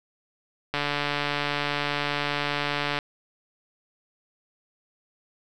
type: click train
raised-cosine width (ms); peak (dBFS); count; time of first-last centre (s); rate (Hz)
0.3; -10; 327; 0.74-2.988; 145
effects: none